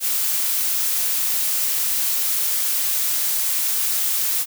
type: noise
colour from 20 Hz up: blue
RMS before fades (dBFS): -21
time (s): 0-4.46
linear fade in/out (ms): 50
effects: none